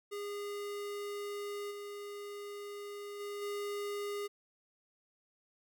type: tone with level steps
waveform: square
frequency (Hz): 408.5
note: G#4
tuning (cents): -29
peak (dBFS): -39 / -43 / -40 / -37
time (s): 0.11-4.28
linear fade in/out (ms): 20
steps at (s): 1.7 / 3.19 / 3.41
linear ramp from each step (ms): 20
effects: none